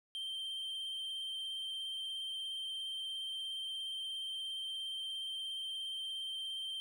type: tone with vibrato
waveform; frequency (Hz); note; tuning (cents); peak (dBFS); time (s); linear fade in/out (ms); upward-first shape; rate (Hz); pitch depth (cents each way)
triangle; 3137; G7; +1; -37; 0.15-6.8; 0; sine; 17; 19
effects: 13-bit